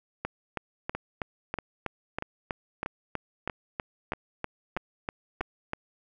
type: two click trains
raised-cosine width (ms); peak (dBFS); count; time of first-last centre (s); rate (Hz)
0.5; -17 / -15; 8 / 18; 0.95-5.409 / 0.25-5.734; 1.57 / 3.1
effects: none